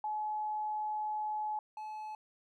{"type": "tone pair in turn", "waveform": ["sine", "triangle"], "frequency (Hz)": [852, 858.9], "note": ["G#5", "A5"], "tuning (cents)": [44, -42], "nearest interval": "unison", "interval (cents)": 14, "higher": "second", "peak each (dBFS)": [-33, -38], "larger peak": "first", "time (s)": [[0.04, 1.59], [1.77, 2.15]], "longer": "first", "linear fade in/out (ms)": 2, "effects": []}